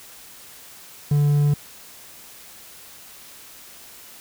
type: tone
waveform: triangle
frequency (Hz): 145.6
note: D3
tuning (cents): -15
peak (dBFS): -13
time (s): 1.11-1.54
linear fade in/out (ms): 5
effects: white hiss -44 dBFS RMS until 4.2 s